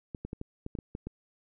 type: clicks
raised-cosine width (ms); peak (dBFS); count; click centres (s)
3; -24; 9; 0.148 / 0.25 / 0.331 / 0.414 / 0.664 / 0.752 / 0.788 / 0.951 / 1.07
effects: none